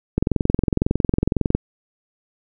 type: click train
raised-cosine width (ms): 3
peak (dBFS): -4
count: 31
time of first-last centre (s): 0.18-1.55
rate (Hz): 21.9
effects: none